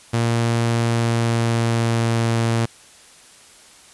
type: tone with pitch glide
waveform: sawtooth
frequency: 116.54 to 115.07 Hz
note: A#2 to A#2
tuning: 0 to -22 cents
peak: -13 dBFS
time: 0.13-2.66 s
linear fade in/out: 10 ms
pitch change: -22 cents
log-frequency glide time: 0.79-2.37 s
effects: white hiss -47 dBFS RMS until 3.93 s + resampled to 24000 Hz